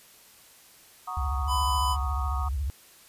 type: chord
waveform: sine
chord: D# minor seventh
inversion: first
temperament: equal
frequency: 740 / 932.3 / 1108.7 / 1244.5 Hz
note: F#5 / A#5 / C#6 / D#6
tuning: 0 / 0 / 0 / 0 cents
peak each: -38 / -39 / -37 / -35 dBFS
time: 1.07-2.49 s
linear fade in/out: 10 ms
type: tone with vibrato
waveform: sine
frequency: 69.3 Hz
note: C#2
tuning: in tune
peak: -26 dBFS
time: 1.17-2.7 s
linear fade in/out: 0 ms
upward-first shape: sine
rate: 14 Hz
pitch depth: 210 cents each way
type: tone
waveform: square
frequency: 1000 Hz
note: B5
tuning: 21 cents sharp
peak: -26 dBFS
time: 1.47-1.97 s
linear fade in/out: 50 ms
effects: white hiss -54 dBFS RMS until 3.08 s + resampled to 32000 Hz